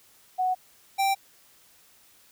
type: tone pair in turn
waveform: sine / square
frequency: 740 / 782.5 Hz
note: F#5 / G5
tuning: 0 / -3 cents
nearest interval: minor second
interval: 97 cents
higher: second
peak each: -22 dBFS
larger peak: neither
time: 0.38-0.55 / 0.98-1.15 s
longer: neither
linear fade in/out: 20 ms
effects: white hiss -58 dBFS RMS until 2.31 s